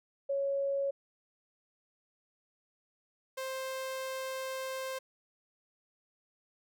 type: tone pair in turn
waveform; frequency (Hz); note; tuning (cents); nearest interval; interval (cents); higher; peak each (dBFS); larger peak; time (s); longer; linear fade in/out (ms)
sine / sawtooth; 554.4 / 525.7; C#5 / C5; 0 / +8; minor second; 92; first; -29 / -32; first; 0.29-0.91 / 3.37-4.99; second; 10
effects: none